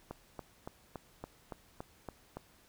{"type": "click train", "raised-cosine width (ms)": 1, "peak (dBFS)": -27, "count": 9, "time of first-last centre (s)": [0.11, 2.37], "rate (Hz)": 3.54, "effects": ["pink hiss -64 dBFS RMS until 2.68 s"]}